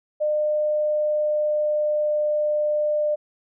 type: tone with pitch glide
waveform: sine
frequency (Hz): 604 to 599.8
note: D5 to D5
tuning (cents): +48 to +36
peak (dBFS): -19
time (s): 0.2-3.16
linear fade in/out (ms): 20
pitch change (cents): -12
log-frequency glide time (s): 0.7-2.7
effects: none